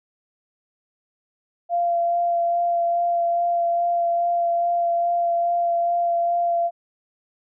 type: tone with vibrato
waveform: sine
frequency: 689 Hz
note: F5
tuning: 24 cents flat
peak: -18 dBFS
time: 1.69-6.71 s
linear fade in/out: 50 ms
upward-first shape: sine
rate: 2.4 Hz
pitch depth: 12 cents each way
effects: none